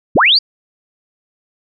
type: linear sweep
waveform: sine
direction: up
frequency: 33.32 to 4879 Hz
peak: -7 dBFS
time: 0.15-0.39 s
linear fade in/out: 10 ms
effects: none